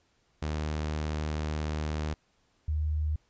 sawtooth / sine tone pair in turn, 76.5 / 76.5 Hz, D#2 / D#2, -29 / -29 cents, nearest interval unison, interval 0 cents, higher neither, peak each -26 dBFS, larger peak neither, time 0.42-2.14 / 2.68-3.16 s, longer first, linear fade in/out 5 ms, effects pink hiss -70 dBFS RMS until 3.29 s + resampled to 16000 Hz

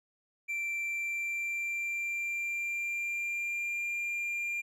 triangle tone with pitch glide, 2349 to 2393 Hz, D7 to D7, 0 to +32 cents, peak -30 dBFS, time 0.48-4.62 s, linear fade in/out 20 ms, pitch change +32 cents, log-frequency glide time 0.84-3.85 s, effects none

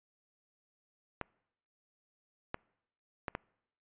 clicks, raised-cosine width 0.5 ms, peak -20 dBFS, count 4, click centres 1.213 / 2.544 / 3.282 / 3.351 s, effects noise-tail reverb RT60 0.8 s tail -26 dB re dry + resampled to 8000 Hz

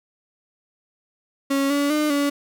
35% pulse tone with pitch steps, 275.6 / 285.3 / 302.1 / 285.2 Hz, C#4 / C#4 / D4 / C#4, -10 / +50 / +49 / +49 cents, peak -17 dBFS, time 1.5-2.3 s, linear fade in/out 10 ms, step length 200 ms, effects none

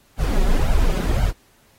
brown noise with flanger, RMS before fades -17 dBFS, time 0.17-1.33 s, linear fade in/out 50 ms, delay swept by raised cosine 1.3 to 5.4 ms, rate 1.9 Hz, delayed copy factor +0.9, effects pink hiss -57 dBFS RMS until 1.78 s + AAC 48 kbps

